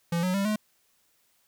square tone with pitch steps, 170 / 183.26 / 197.55 / 213 Hz, F3 / F#3 / G3 / G#3, -46 / -16 / +14 / +44 cents, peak -25 dBFS, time 0.12-0.56 s, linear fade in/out 5 ms, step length 110 ms, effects white hiss -68 dBFS RMS until 1.47 s

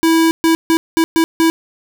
square tone bursts at uneven times, 326.9 Hz, E4, 14 cents flat, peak -10 dBFS, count 6, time 0.03-0.31 / 0.44-0.55 / 0.7-0.77 / 0.97-1.04 / 1.16-1.24 / 1.4-1.5 s, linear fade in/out 0 ms, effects none

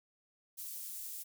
pink high-pass noise, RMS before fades -44 dBFS, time 0.57-1.24 s, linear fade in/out 20 ms, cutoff 11000 Hz, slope 12 dB/octave, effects none

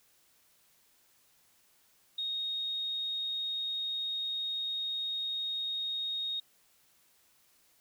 sine tone, 3729 Hz, A#7, in tune, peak -32 dBFS, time 2.18-6.4 s, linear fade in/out 5 ms, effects white hiss -67 dBFS RMS until 7.8 s

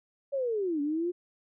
sine linear two-way sweep, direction down then up, 569 to 282.3 to 360.8 Hz, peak -27 dBFS, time 0.32-1.12 s, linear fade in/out 20 ms, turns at 0.81 s, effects none

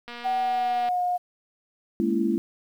click train, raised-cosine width 0.3 ms, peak -23 dBFS, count 194, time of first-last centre 0.08-0.888 s, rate 239 Hz
sine tone with pitch glide, 755 to 717.2 Hz, F#5 to F5, +35 to +46 cents, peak -22 dBFS, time 0.24-1.18 s, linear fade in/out 20 ms, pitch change -89 cents, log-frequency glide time 0.4-1.02 s
sine chord, A# half-diminished seventh, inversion third, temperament just, 209.8 / 233.1 / 279.7 / 335.6 Hz, G#3 / A#3 / C#4 / E4, +18 / 0 / +16 / +31 cents, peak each -26 / -27 / -30 / -25 dBFS, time 2-2.38 s, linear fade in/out 0 ms
effects 9-bit

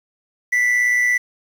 triangle tone pair together, 1971.8 / 2089 Hz, B6 / C7, -3 / -3 cents, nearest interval minor second, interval 100 cents, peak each -13 / -24 dBFS, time 0.52-1.18 s, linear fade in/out 10 ms, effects 7-bit

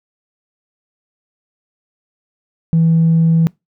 triangle tone with tanh clipping, 163.9 Hz, E3, 10 cents flat, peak -9 dBFS, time 2.73-3.47 s, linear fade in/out 0 ms, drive 5 dB, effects noise-tail reverb RT60 0.2 s tail -24 dB re dry

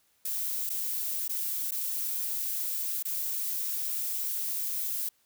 violet noise with dropouts, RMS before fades -32 dBFS, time 0.25-5.09 s, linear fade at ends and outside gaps 5 ms, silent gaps 0.694-0.7 / 1.28-1.293 / 1.71-1.719 / 3.027-3.051 s, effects white hiss -69 dBFS RMS until 5.25 s

